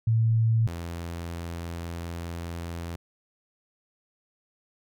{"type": "tone pair in turn", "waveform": ["sine", "sawtooth"], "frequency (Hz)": [112.9, 84.8], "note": ["A2", "E2"], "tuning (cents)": [45, 50], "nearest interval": "perfect fourth", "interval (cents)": 495, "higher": "first", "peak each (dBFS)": [-19, -29], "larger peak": "first", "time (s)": [[0.07, 0.67], [0.67, 2.96]], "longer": "second", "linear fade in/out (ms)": 5, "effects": []}